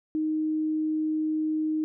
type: tone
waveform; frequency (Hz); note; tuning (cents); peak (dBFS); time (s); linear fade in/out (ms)
sine; 311.1; D#4; 0; -24; 0.15-1.84; 0
effects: none